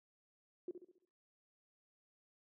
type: tone with echo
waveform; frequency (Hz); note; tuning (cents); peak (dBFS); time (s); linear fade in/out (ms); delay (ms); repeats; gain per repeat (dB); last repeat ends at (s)
sine; 356.8; F4; +37; -39; 0.68-0.71; 2; 68; 5; -7; 1.05
effects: noise-tail reverb RT60 0.6 s tail -21 dB re dry + high-pass 200 Hz 12 dB/octave